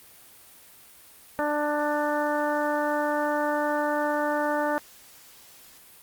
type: harmonic tone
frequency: 296.2 Hz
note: D4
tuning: 15 cents sharp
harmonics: 1 / 2 / 3 / 4 / 5 / 6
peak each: -30 / -27 / -29 / -34 / -33 / -36 dBFS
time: 1.39-4.78 s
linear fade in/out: 0 ms
effects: white hiss -51 dBFS RMS until 6.02 s + Opus 32 kbps